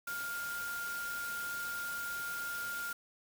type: tone in noise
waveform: sine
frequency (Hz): 1406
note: F6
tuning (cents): +11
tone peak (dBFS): -37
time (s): 0.07-2.93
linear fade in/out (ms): 5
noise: white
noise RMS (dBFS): -45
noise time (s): 0.07-2.93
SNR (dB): +5
effects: none